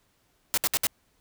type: noise bursts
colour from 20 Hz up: white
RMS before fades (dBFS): -24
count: 4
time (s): 0.54-0.869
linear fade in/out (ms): 0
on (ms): 35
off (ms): 63
effects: pink hiss -68 dBFS RMS until 1.2 s